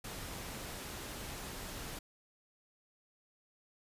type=noise; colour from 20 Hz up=pink; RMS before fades=-44 dBFS; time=0.04-1.99 s; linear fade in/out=5 ms; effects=resampled to 32000 Hz